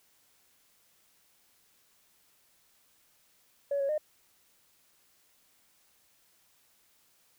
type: tone with pitch steps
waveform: sine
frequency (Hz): 564 / 553 / 609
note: C#5 / C#5 / D#5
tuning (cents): +30 / -4 / -37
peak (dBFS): -26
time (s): 3.71-3.98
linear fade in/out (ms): 5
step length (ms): 90
effects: tanh soft clip ceiling -23 dBFS + white hiss -67 dBFS RMS until 7.38 s